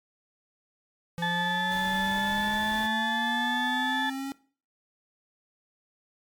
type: exponential sweep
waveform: square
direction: up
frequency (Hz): 170.1 to 275.1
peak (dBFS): -32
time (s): 1.18-4.32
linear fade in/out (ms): 0
type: harmonic tone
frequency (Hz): 869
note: A5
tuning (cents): -22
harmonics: 1 / 2 / 4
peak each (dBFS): -29 / -29 / -34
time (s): 1.22-4.1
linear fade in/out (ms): 5
type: noise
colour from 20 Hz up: pink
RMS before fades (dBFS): -42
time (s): 1.7-2.88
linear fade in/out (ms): 20
effects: noise-tail reverb RT60 0.4 s tail -19 dB re dry + MP3 96 kbps